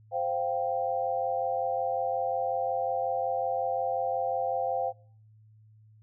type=chord; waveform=sine; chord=C suspended fourth; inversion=none; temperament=equal; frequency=523.3 / 698.5 / 784 Hz; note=C5 / F5 / G5; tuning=0 / 0 / 0 cents; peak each=-31 dBFS; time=0.11-4.93 s; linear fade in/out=50 ms; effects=noise-tail reverb RT60 0.5 s tail -23 dB re dry + added 108 Hz sine -54 dBFS peak until 6.02 s